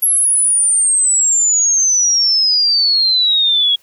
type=exponential sweep; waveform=sine; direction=down; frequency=11360 to 3307 Hz; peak=-10 dBFS; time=0.02-3.76 s; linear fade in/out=10 ms; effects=white hiss -53 dBFS RMS until 3.82 s